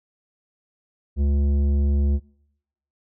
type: tone with tanh clipping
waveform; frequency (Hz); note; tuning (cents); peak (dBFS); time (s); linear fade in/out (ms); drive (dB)
triangle; 71; C#2; +42; -19; 1.16-2.2; 50; 15
effects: noise-tail reverb RT60 0.8 s tail -24 dB re dry